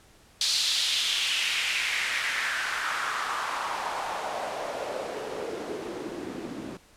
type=noise with band-pass filter sweep; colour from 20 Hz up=white; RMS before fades=-30 dBFS; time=0.41-6.77 s; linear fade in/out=2 ms; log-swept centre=4400 to 240 Hz; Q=2.7; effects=pink hiss -57 dBFS RMS until 6.96 s + low-pass 11000 Hz 12 dB/octave